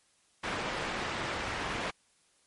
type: low-pass noise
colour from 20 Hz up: white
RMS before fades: -35 dBFS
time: 0.43-1.91 s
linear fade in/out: 10 ms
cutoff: 2000 Hz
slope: 12 dB/octave
effects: white hiss -68 dBFS RMS until 2.46 s + MP3 48 kbps